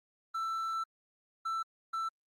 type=tone bursts at uneven times; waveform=triangle; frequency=1331 Hz; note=E6; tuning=16 cents sharp; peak=-30 dBFS; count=3; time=0.34-0.84 / 1.45-1.63 / 1.93-2.09 s; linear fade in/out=10 ms; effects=Opus 24 kbps